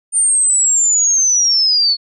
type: linear sweep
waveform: sine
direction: down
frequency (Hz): 9020 to 4349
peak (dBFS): -10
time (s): 0.12-1.97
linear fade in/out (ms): 50
effects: none